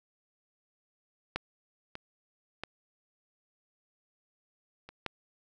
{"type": "clicks", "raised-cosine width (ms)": 0.3, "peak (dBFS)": [-15, -24, -20, -30, -17], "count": 5, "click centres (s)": [1.36, 1.954, 2.636, 4.89, 5.063], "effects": []}